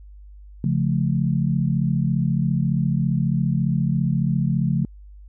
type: chord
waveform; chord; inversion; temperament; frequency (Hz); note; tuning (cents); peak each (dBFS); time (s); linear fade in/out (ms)
sine; Db augmented; none; just; 138.59 / 173.24 / 216.5; Db3 / F3 / A3; 0 / -14 / -28; -21 / -22 / -25; 0.64-4.85; 2
effects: added 50 Hz sine -40 dBFS peak until 5.28 s